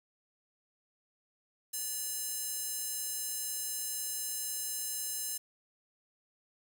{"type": "tone with high-pass filter", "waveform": "square", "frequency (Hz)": 578, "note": "D5", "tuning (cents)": -28, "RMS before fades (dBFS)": -37, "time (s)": [1.73, 5.38], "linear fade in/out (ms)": 10, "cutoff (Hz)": 8100, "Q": 1.2, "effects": ["9-bit"]}